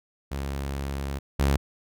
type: tone pair in turn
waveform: sawtooth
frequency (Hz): 69.1 / 69.37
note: C#2 / C#2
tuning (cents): -5 / +2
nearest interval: unison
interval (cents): 7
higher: second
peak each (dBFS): -25 / -16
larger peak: second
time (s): 0.31-1.19 / 1.39-1.57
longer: first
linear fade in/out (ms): 10
effects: none